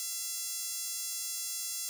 sawtooth tone with high-pass filter, 677 Hz, E5, 46 cents sharp, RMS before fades -37 dBFS, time 0-1.89 s, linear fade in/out 0 ms, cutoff 6700 Hz, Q 1.4, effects none

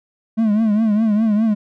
triangle tone with vibrato, 215.8 Hz, A3, 33 cents flat, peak -11 dBFS, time 0.37-1.55 s, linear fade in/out 20 ms, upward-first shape triangle, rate 4.9 Hz, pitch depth 110 cents each way, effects none

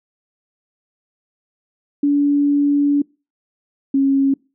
sine tone pair in turn, 286.9 / 273.4 Hz, D4 / C#4, -40 / -24 cents, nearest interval minor second, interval 84 cents, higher first, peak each -12 dBFS, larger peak neither, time 2.03-3.02 / 3.94-4.34 s, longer first, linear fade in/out 5 ms, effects noise-tail reverb RT60 0.3 s tail -25 dB re dry

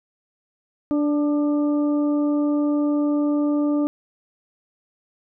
harmonic tone with a mistuned harmonic, 293.3 Hz, D4, 2 cents flat, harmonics 1 / 2 / 3 / 4, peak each -18 / -28 / -40 / -37 dBFS, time 0.91-3.87 s, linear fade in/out 0 ms, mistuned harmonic 4, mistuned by +31 cents, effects none

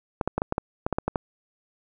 clicks, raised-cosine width 1 ms, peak -10 dBFS, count 11, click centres 0.212 / 0.276 / 0.38 / 0.419 / 0.524 / 0.581 / 0.865 / 0.927 / 0.985 / 1.08 / 1.158 s, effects none

